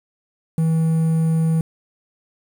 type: tone with quantisation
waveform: triangle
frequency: 161.8 Hz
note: E3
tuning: 32 cents flat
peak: -13 dBFS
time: 0.58-1.61 s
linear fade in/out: 2 ms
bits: 7
effects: none